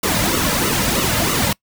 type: noise with flanger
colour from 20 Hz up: pink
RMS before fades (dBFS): -18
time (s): 0.03-1.53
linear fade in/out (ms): 5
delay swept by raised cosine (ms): 1.2 to 2.7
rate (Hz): 3.1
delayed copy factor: -0.75
effects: noise-tail reverb RT60 0.1 s tail -24 dB re dry